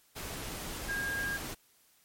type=tone in noise; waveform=sine; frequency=1622 Hz; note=G#6; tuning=41 cents flat; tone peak=-32 dBFS; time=0.88-1.38 s; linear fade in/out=20 ms; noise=pink; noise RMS=-40 dBFS; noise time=0.15-1.55 s; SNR=+5 dB; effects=white hiss -66 dBFS RMS until 2.04 s + MP3 64 kbps